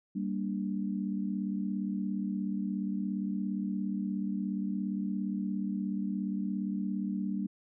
sine chord, G minor, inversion none, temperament equal, 196 / 233.1 / 293.7 Hz, G3 / Bb3 / D4, 0 / 0 / 0 cents, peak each -32 / -37 / -38 dBFS, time 0.15-7.47 s, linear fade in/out 10 ms, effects none

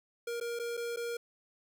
square tone with dropouts, 471 Hz, A#4, 18 cents sharp, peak -35 dBFS, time 0.27-1.17 s, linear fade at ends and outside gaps 5 ms, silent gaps 0.401-0.41 / 0.591-0.596 / 0.77-0.774 / 0.962-0.97 s, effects none

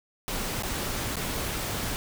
pink noise with dropouts, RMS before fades -31 dBFS, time 0.28-1.96 s, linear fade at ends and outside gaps 0 ms, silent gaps 0.624-0.634 / 1.157-1.167 s, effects none

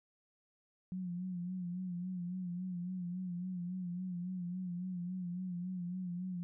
sine tone with vibrato, 180 Hz, F#3, 47 cents flat, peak -37 dBFS, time 0.92-6.43 s, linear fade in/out 0 ms, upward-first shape sine, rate 3.6 Hz, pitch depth 61 cents each way, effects none

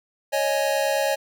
square chord, C# suspended second, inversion none, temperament just, 554.4 / 623.7 / 831.5 Hz, C#5 / D#5 / G#5, 0 / +4 / +2 cents, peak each -24 / -26 / -28 dBFS, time 0.32-1.16 s, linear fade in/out 20 ms, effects none

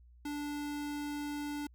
square tone, 292.2 Hz, D4, 9 cents flat, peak -37 dBFS, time 0.25-1.67 s, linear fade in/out 5 ms, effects added 60 Hz sine -56 dBFS peak until 1.74 s

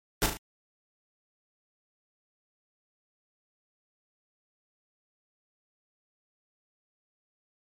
pink noise with echo, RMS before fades -24 dBFS, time 0.22-0.26 s, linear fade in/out 0 ms, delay 37 ms, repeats 3, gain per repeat -6 dB, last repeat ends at 0.371 s, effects MP3 64 kbps

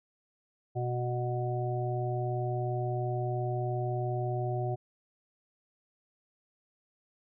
harmonic tone, 122.9 Hz, B2, 8 cents flat, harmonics 1 / 3 / 5 / 6, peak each -31 / -36 / -39 / -37 dBFS, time 0.75-4.76 s, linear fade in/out 20 ms, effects none

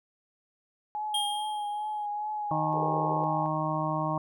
sine tone with vibrato, 839 Hz, G#5, 17 cents sharp, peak -30 dBFS, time 0.95-3.46 s, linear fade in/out 0 ms, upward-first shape triangle, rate 2.4 Hz, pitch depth 32 cents each way
square tone with exponential decay, 3222 Hz, G7, 47 cents sharp, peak -26 dBFS, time 1.14-2.06 s, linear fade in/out 5 ms, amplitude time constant 200 ms
harmonic tone, 155.56 Hz, D#3, in tune, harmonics 1 / 2 / 4 / 5 / 6 / 7, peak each -32 / -35 / -34 / -36 / -34 / -33 dBFS, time 2.51-4.18 s, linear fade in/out 2 ms
white band-pass noise, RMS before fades -38 dBFS, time 2.73-3.24 s, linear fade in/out 0 ms, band 370 to 530 Hz, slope 96 dB/octave
effects none

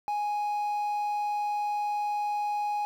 triangle tone with quantisation, 830.6 Hz, G#5, in tune, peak -25 dBFS, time 0.08-2.85 s, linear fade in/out 0 ms, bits 9, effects none

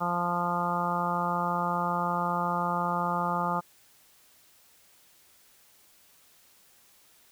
harmonic tone, 174.61 Hz, F3, in tune, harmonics 1 / 2 / 3 / 4 / 5 / 6 / 7 / 8, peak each -33 / -41 / -37 / -35 / -31 / -36 / -31 / -41 dBFS, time 0-3.61 s, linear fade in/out 20 ms, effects white hiss -60 dBFS RMS until 7.31 s

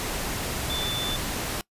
sine tone in noise, 3520 Hz, A7, in tune, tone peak -28 dBFS, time 0.7-1.16 s, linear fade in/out 0 ms, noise pink, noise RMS -30 dBFS, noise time 0-1.61 s, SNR -1 dB, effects noise-tail reverb RT60 0.1 s tail -22 dB re dry + resampled to 32000 Hz

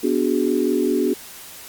sine chord, G# half-diminished seventh, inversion first, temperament equal with one note detuned, 246.9 / 291.8 / 370 / 415.3 Hz, B3 / D4 / F#4 / G#4, 0 / -11 / 0 / 0 cents, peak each -23 / -22 / -21 / -24 dBFS, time 0.03-1.14 s, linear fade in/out 10 ms, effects white hiss -39 dBFS RMS until 1.68 s + Opus 48 kbps

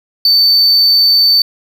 triangle tone, 4545 Hz, C#8, 42 cents sharp, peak -5 dBFS, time 0.25-1.42 s, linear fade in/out 2 ms, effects none

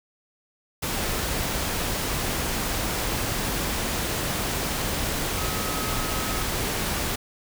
sine tone in noise, 1276 Hz, D#6, 43 cents sharp, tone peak -35 dBFS, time 5.38-6.43 s, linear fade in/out 10 ms, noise pink, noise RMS -27 dBFS, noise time 0.82-7.16 s, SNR -11 dB, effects none

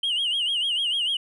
sine tone with vibrato, 3039 Hz, F#7, 46 cents sharp, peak -20 dBFS, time 0.03-1.17 s, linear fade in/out 5 ms, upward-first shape sine, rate 6.7 Hz, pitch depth 140 cents each way, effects tanh soft clip ceiling -20 dBFS

